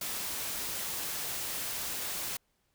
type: noise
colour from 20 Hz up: white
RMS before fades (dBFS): -36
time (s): 0.01-2.37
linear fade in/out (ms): 5
effects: pink hiss -75 dBFS RMS until 2.74 s